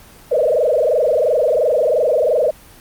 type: tone with frequency modulation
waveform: sine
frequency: 555 Hz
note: C#5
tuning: 2 cents sharp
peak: -12 dBFS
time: 0.31-2.51 s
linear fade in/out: 10 ms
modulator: 22.9 Hz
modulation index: 3.7
effects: pink hiss -43 dBFS RMS until 2.8 s + Opus 24 kbps